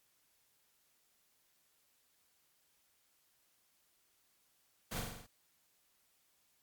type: noise with echo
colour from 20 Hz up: pink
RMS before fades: -41 dBFS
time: 4.91-5.01 s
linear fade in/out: 10 ms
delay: 43 ms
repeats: 6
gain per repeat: -3 dB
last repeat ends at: 5.268 s
effects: white hiss -74 dBFS RMS until 6.62 s + MP3 96 kbps